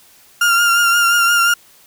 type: tone with vibrato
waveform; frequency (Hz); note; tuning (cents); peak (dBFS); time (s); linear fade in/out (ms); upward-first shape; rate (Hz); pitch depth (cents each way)
35% pulse; 1396.9; F6; 0; -9; 0.41-1.54; 5; triangle; 5.7; 35
effects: white hiss -48 dBFS RMS until 1.86 s